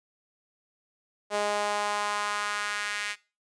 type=tone with high-pass filter sweep; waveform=sawtooth; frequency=206.7 Hz; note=G#3; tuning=8 cents flat; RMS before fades=-30 dBFS; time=1.3-3.16 s; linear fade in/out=50 ms; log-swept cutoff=570 to 2000 Hz; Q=2; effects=noise-tail reverb RT60 0.3 s tail -20 dB re dry + resampled to 22050 Hz